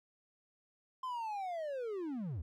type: linear sweep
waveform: triangle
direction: down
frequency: 1046.5 to 65.5 Hz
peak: -35 dBFS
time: 1.03-2.42 s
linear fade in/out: 5 ms
effects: none